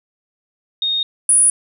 sine tone pair in turn, 3707 / 9772 Hz, A#7 / D#9, -10 / -32 cents, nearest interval octave + perfect fourth, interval 1678 cents, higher second, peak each -16 / -9 dBFS, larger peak second, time 0.82-1.03 / 1.29-1.5 s, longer neither, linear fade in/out 2 ms, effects none

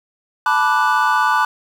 triangle chord, B minor seventh, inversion third, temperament equal with one note detuned, 871.9 / 987.8 / 1174.7 / 1480 Hz, A5 / B5 / D6 / F#6, -16 / 0 / 0 / 0 cents, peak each -17 dBFS, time 0.46-1.45 s, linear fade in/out 2 ms, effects 7-bit

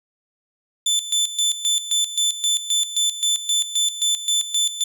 25% pulse tone with tremolo, 3520 Hz, A7, in tune, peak -13 dBFS, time 0.86-4.84 s, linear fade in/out 5 ms, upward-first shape square, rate 3.8 Hz, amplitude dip 75%, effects none

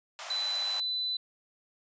pink high-pass noise, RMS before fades -41 dBFS, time 0.19-0.8 s, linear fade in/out 0 ms, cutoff 600 Hz, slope 48 dB/octave
sine tone, 4000 Hz, B7, 21 cents sharp, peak -29 dBFS, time 0.3-1.17 s, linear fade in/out 5 ms
effects resampled to 16000 Hz

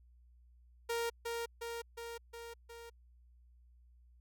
sawtooth tone with echo, 466.2 Hz, A#4, in tune, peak -30 dBFS, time 0.89-1.1 s, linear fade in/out 10 ms, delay 360 ms, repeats 5, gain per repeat -3 dB, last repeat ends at 2.9 s, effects added 60 Hz sine -60 dBFS peak until 4.2 s

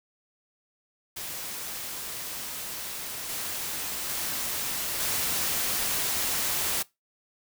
white noise with level steps, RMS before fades -36 / -33 / -31 / -28 dBFS, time 1.16-6.83 s, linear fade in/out 10 ms, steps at 3.29 / 4.09 / 5 s, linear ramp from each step 5 ms, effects noise-tail reverb RT60 0.2 s tail -21 dB re dry

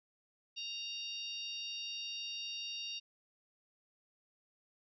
harmonic tone with a mistuned harmonic, 932 Hz, A#5, 1 cent flat, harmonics 3 / 4 / 5 / 6, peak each -43 / -45 / -47 / -49 dBFS, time 0.56-3 s, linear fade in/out 20 ms, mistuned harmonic 5, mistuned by -22 cents, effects none

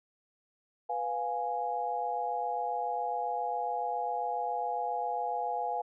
sine chord, F diminished, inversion second, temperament equal with one note detuned, 493.9 / 703.3 / 830.6 Hz, Cb5 / F5 / Ab5, 0 / +12 / 0 cents, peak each -38 / -34 / -33 dBFS, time 0.89-5.82 s, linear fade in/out 10 ms, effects none

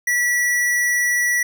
square tone, 1947 Hz, B6, 25 cents flat, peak -17 dBFS, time 0.07-1.43 s, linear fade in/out 5 ms, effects none

